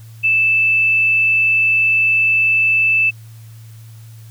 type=tone; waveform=sine; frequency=2637 Hz; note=E7; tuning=in tune; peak=-11 dBFS; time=0.23-3.11 s; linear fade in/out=20 ms; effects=added 112 Hz sine -35 dBFS peak until 4.3 s + white hiss -50 dBFS RMS until 4.3 s